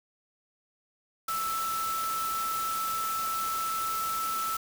sine tone in noise, 1318.5 Hz, E6, in tune, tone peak -29 dBFS, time 1.28-4.57 s, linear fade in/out 5 ms, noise white, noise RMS -37 dBFS, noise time 1.28-4.57 s, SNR +5 dB, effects none

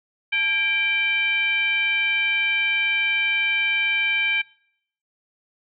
sine tone with frequency modulation, 2349 Hz, D7, in tune, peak -19 dBFS, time 0.32-4.42 s, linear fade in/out 10 ms, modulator 735 Hz, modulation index 0.84, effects noise-tail reverb RT60 0.7 s tail -24 dB re dry

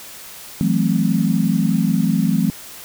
sine chord, F# half-diminished seventh, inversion third, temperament equal with one note detuned, 164.81 / 185 / 216.5 / 261.6 Hz, E3 / F#3 / A3 / C4, 0 / 0 / -28 / 0 cents, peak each -20 / -19 / -19 / -22 dBFS, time 0.61-2.5 s, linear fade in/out 0 ms, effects white hiss -37 dBFS RMS until 2.84 s

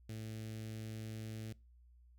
sawtooth tone with notch filter, 110 Hz, A2, in tune, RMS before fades -45 dBFS, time 0.09-1.53 s, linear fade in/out 5 ms, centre 1000 Hz, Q 0.62, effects noise-tail reverb RT60 0.3 s tail -24 dB re dry + added 60 Hz sine -60 dBFS peak until 2.18 s

